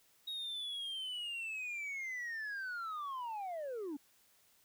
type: linear sweep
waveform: sine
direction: down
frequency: 3796 to 269.3 Hz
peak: -36 dBFS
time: 0.27-3.97 s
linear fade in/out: 10 ms
effects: tanh soft clip ceiling -38 dBFS + white hiss -69 dBFS RMS until 4.64 s